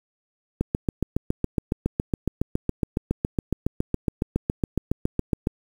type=click train; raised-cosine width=3 ms; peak=-9 dBFS; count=36; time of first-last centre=0.61-5.471 s; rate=7.2 Hz; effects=7-bit